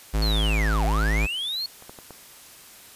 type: tone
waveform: square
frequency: 53.3 Hz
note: G#1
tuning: 46 cents sharp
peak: -21 dBFS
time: 0.13-1.27 s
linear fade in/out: 20 ms
type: linear two-way sweep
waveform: triangle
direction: down then up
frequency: 4410 to 642 to 4410 Hz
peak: -25 dBFS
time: 0.22-1.66 s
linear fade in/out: 2 ms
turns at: 0.85 s
type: clicks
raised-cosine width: 1 ms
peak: -32 / -26 / -28 / -26 dBFS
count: 4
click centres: 1.824 / 1.895 / 1.988 / 2.107 s
effects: white hiss -47 dBFS RMS until 2.95 s + resampled to 32000 Hz